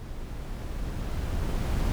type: noise with level ramp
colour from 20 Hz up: brown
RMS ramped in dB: -38 to -25 dBFS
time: 0-1.92 s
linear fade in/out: 0 ms
effects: none